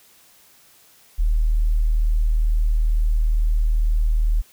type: tone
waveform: sine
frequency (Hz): 38.89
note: D#1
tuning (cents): 0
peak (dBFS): -15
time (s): 1.18-4.42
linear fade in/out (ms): 20
effects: white hiss -53 dBFS RMS until 4.52 s